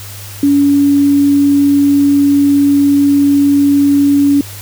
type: tone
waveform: sine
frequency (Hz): 283.4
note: C#4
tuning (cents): +38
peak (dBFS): -6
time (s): 0.43-4.41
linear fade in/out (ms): 2
effects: added 100 Hz sine -29 dBFS peak until 4.61 s + white hiss -31 dBFS RMS until 4.61 s